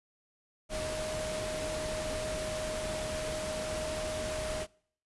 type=tone in noise; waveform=sine; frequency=622.3 Hz; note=D#5; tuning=in tune; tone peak=-35 dBFS; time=0.69-4.67 s; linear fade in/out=50 ms; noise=pink; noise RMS=-38 dBFS; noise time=0.69-4.67 s; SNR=0 dB; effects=noise-tail reverb RT60 0.6 s tail -25 dB re dry + resampled to 24000 Hz